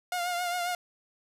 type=tone with vibrato; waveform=sawtooth; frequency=708 Hz; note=F5; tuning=23 cents sharp; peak=-25 dBFS; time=0.12-0.75 s; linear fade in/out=2 ms; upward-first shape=triangle; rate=7.4 Hz; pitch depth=47 cents each way; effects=resampled to 32000 Hz + 9-bit